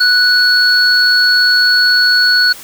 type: tone pair together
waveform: sine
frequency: 1480 / 4382 Hz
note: F#6 / C#8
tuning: 0 / -21 cents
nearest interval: octave + perfect fifth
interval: 1879 cents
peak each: -10 dBFS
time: 0-2.53 s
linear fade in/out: 10 ms
effects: white hiss -33 dBFS RMS until 2.63 s